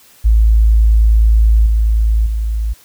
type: tone with level steps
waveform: sine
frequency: 54.7 Hz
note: A1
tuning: 9 cents flat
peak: -6 / -9 / -14 dBFS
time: 0.24-2.74 s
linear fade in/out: 20 ms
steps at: 1.66 / 2.26 s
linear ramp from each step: 5 ms
effects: white hiss -46 dBFS RMS until 2.84 s